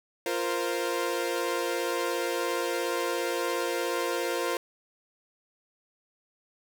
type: chord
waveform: sawtooth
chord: F suspended fourth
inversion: none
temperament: equal with one note detuned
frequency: 348.2 / 466.2 / 523.3 Hz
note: F4 / Bb4 / C5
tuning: -5 / 0 / 0 cents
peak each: -28 dBFS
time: 0.26-4.57 s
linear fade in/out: 2 ms
effects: none